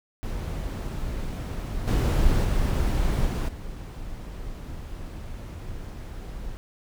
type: noise with level steps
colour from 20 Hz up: brown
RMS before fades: -30 / -21 / -23 / -25 / -36 dBFS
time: 0.23-6.57 s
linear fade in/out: 0 ms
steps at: 1.87 / 2.44 / 3.25 / 3.48 s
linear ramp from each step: 10 ms
effects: none